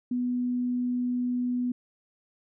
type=tone; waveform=sine; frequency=246.9 Hz; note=B3; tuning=in tune; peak=-25 dBFS; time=0.11-1.72 s; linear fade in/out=5 ms; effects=none